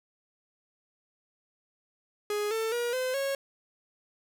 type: tone with pitch steps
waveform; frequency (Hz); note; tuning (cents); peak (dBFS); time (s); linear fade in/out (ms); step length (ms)
45% pulse; 416.2 / 446.1 / 478.1 / 512.4 / 549.2; G#4 / A4 / A#4 / C5 / C#5; +4 / +24 / +44 / -36 / -16; -28; 2.3-3.35; 2; 210
effects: none